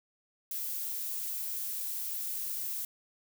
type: noise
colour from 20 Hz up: violet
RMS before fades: -36 dBFS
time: 0.51-2.85 s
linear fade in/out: 2 ms
effects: none